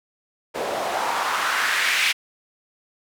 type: noise with band-pass filter sweep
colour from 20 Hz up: white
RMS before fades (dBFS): -23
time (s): 0.54-2.13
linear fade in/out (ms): 20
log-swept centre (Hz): 510 to 2500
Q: 2.2
effects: none